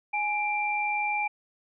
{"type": "tone pair together", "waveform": "sine", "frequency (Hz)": [834.7, 2361], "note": ["G#5", "D7"], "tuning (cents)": [9, 9], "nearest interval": "octave + tritone", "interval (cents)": 1800, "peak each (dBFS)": -28, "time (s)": [0.13, 1.28], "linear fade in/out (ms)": 10, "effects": []}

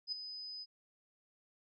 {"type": "tone with ADSR envelope", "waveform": "sine", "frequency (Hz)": 5010, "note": "D#8", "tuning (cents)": 11, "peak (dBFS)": -33, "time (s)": [0.07, 0.66], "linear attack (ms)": 54, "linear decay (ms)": 4, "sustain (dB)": -10, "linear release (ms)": 39, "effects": []}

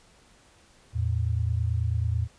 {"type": "tone pair together", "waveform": "sine", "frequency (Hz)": [83, 112.2], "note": ["E2", "A2"], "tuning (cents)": [12, 34], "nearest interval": "perfect fourth", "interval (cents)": 522, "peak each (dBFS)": -26, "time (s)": [0.93, 2.28], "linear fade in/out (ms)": 50, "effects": ["pink hiss -58 dBFS RMS until 2.38 s", "resampled to 22050 Hz"]}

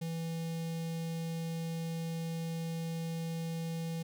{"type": "tone with notch filter", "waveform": "square", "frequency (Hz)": 164.81, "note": "E3", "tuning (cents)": 0, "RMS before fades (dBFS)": -37, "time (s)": [0.01, 4.03], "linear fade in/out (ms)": 10, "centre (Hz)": 1300, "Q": 0.85, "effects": []}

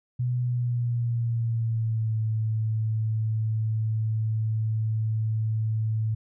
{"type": "tone with pitch glide", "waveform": "sine", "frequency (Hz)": [123.47, 110], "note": ["B2", "A2"], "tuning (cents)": [0, 0], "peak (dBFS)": -23, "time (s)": [0.19, 6.15], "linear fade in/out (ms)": 10, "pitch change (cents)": -200, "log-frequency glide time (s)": [0.4, 2.17], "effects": []}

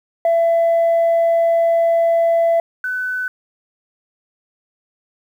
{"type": "tone pair in turn", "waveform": "sine", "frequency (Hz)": [670, 1504.1], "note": ["E5", "F#6"], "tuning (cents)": [28, 28], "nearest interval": "octave + major second", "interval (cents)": 1400, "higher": "second", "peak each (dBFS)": [-10, -19], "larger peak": "first", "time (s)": [[0.25, 2.6], [2.84, 3.28]], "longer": "first", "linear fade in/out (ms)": 2, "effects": ["tanh soft clip ceiling -10 dBFS", "8-bit"]}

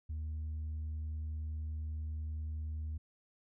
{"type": "tone with tanh clipping", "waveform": "sine", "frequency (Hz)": 77.6, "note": "D#2", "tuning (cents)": -4, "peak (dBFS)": -37, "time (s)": [0.09, 2.98], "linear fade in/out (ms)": 10, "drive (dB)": 1, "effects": []}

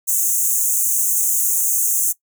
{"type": "high-pass noise", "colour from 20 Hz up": "pink", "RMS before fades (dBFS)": -18, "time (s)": [0.07, 2.13], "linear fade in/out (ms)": 20, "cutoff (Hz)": 6300, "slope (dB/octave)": 96, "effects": ["noise-tail reverb RT60 0.1 s tail -19 dB re dry"]}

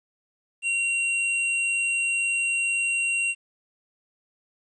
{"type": "tone", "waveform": "square", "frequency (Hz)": 2751, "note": "F7", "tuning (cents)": -27, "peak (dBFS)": -23, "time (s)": [0.62, 3.35], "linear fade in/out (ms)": 50, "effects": ["resampled to 22050 Hz", "10-bit"]}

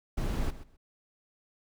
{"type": "noise with echo", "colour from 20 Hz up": "brown", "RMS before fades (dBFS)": -30, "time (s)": [0.17, 0.51], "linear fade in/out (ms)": 10, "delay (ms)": 130, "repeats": 2, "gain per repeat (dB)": -15, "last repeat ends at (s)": 0.77, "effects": []}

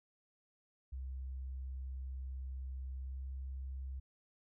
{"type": "tone with pitch glide", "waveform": "sine", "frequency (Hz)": [65.4, 66.16], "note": ["C2", "C2"], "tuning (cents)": [0, 20], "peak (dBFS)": -40, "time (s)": [0.92, 4], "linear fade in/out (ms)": 10, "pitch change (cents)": 20, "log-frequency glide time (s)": [2.99, 3.25], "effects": []}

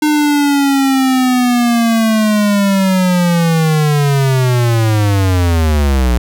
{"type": "linear sweep", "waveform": "square", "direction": "down", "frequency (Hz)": [303.9, 58.1], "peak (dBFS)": -10, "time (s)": [0.02, 6.18], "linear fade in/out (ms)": 5, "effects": []}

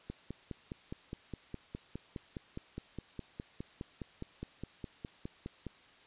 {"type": "click train", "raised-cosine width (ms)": 3, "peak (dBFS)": -27, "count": 28, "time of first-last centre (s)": [0.1, 5.667], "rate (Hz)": 4.85, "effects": ["white hiss -60 dBFS RMS until 6.06 s", "resampled to 8000 Hz"]}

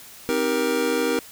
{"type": "chord", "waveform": "square", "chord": "C minor seventh", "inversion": "none", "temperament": "just", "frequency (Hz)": [261.6, 314, 392.4, 470.9], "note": ["C4", "Eb4", "G4", "Bb4"], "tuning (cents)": [0, 16, 2, 18], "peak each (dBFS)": [-28, -28, -29, -24], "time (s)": [0.29, 1.19], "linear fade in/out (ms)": 0, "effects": ["white hiss -44 dBFS RMS until 1.31 s"]}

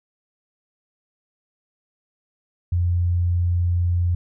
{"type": "tone", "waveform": "sine", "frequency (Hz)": 87.6, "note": "F2", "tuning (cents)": 6, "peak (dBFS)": -17, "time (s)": [2.72, 4.15], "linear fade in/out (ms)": 5, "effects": []}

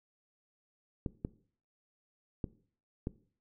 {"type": "clicks", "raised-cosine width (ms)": 3, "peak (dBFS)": -21, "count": 4, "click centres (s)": [1.062, 1.249, 2.442, 3.071], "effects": ["noise-tail reverb RT60 0.5 s tail -19 dB re dry"]}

